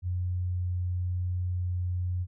sine tone, 89.9 Hz, F#2, 49 cents flat, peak -27 dBFS, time 0.02-2.27 s, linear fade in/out 50 ms, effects none

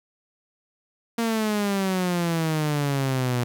sawtooth exponential sweep, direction down, 233.1 to 120.3 Hz, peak -18 dBFS, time 1.18-3.44 s, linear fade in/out 5 ms, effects 10-bit

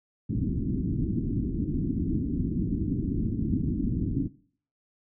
white low-pass noise, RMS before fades -28 dBFS, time 0.29-4.28 s, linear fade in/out 10 ms, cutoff 310 Hz, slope 48 dB/octave, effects noise-tail reverb RT60 0.5 s tail -19 dB re dry

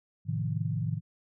sine chord, F dominant seventh, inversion first, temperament equal with one note detuned, 108.8 / 130.81 / 155.56 / 174.61 Hz, A2 / C3 / Eb3 / F3, -19 / 0 / 0 / 0 cents, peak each -32 / -35 / -32 / -38 dBFS, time 0.25-1.01 s, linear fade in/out 50 ms, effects none

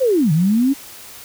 sine linear two-way sweep, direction down then up, 551 to 146.83 to 283.9 Hz, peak -12 dBFS, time 0-0.74 s, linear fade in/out 20 ms, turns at 0.32 s, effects white hiss -38 dBFS RMS until 1.24 s

